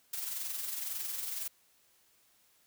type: noise with amplitude modulation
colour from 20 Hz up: blue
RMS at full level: -36 dBFS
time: 0.13-1.48 s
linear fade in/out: 5 ms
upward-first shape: sine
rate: 21.9 Hz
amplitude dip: 45%
effects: white hiss -68 dBFS RMS until 2.66 s